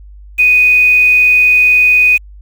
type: tone with quantisation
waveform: sine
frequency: 2489 Hz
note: D#7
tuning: in tune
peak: -5 dBFS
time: 0.38-2.18 s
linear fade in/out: 20 ms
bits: 5
effects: added 50 Hz sine -32 dBFS peak until 2.41 s